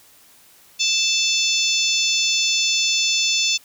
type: harmonic tone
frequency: 880 Hz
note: A5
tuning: in tune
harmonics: 3 / 4 / 5 / 6 / 7 / 8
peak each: -23 / -22 / -26 / -24 / -25 / -28 dBFS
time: 0.79-3.58 s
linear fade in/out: 20 ms
effects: white hiss -51 dBFS RMS until 3.64 s